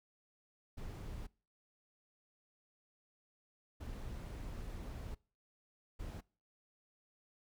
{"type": "noise bursts at uneven times", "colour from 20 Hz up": "brown", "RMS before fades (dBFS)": -45, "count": 3, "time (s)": [[0.77, 1.27], [3.8, 5.15], [5.99, 6.21]], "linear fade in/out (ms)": 10, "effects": ["noise-tail reverb RT60 0.4 s tail -24 dB re dry"]}